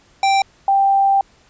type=tone pair in turn; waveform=square / sine; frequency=783 / 786.6 Hz; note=G5 / G5; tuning=-2 / +6 cents; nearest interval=unison; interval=8 cents; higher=second; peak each=-13 / -11 dBFS; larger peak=second; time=0.23-0.42 / 0.68-1.21 s; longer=second; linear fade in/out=2 ms; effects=pink hiss -53 dBFS RMS until 1.49 s + resampled to 16000 Hz